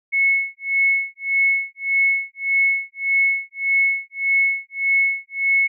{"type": "tone with tremolo", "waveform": "sine", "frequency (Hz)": 2195, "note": "C#7", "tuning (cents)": -18, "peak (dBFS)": -13, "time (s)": [0.12, 5.68], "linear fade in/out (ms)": 20, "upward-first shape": "sine", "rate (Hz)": 1.7, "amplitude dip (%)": 100, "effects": []}